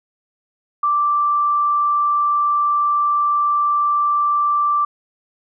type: tone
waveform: sine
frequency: 1173 Hz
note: D6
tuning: 2 cents flat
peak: -14 dBFS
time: 0.83-4.85 s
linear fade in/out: 5 ms
effects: none